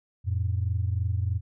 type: tone pair together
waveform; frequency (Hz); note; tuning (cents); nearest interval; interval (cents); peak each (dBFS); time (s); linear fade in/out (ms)
sine; 88.55 / 111.7; F2 / A2; +24 / +27; major third; 403; -25 / -28; 0.24-1.41; 50
effects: tanh soft clip ceiling -16 dBFS